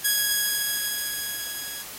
5% pulse tone with level ramp, 1661.2 Hz, G#6, in tune, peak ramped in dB -9 to -24 dBFS, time 0.04-1.83 s, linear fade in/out 10 ms, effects white hiss -39 dBFS RMS until 1.98 s + AAC 48 kbps

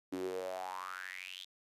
sawtooth tone with high-pass filter sweep, 92.5 Hz, F#2, in tune, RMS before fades -42 dBFS, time 0.12-1.45 s, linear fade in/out 10 ms, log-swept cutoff 290 to 3600 Hz, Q 7.8, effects resampled to 32000 Hz

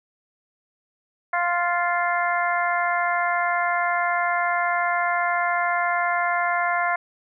harmonic tone, 349.2 Hz, F4, in tune, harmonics 2 / 3 / 4 / 5 / 6, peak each -24 / -26 / -27 / -28 / -29 dBFS, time 1.33-6.96 s, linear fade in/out 5 ms, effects none

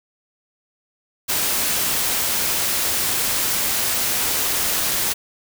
white noise, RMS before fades -21 dBFS, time 1.28-5.14 s, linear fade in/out 20 ms, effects none

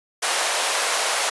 pink high-pass noise, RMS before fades -22 dBFS, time 0.22-1.3 s, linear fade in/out 10 ms, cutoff 560 Hz, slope 24 dB/octave, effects resampled to 24000 Hz

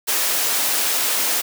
white high-pass noise, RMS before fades -20 dBFS, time 0.07-1.42 s, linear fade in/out 20 ms, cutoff 320 Hz, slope 12 dB/octave, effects none

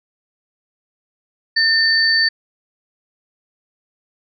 sine tone pair together, 1800 / 4542 Hz, A6 / C#8, +39 / +41 cents, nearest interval octave + major third, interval 1602 cents, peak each -15 dBFS, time 1.56-2.29 s, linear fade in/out 10 ms, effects none

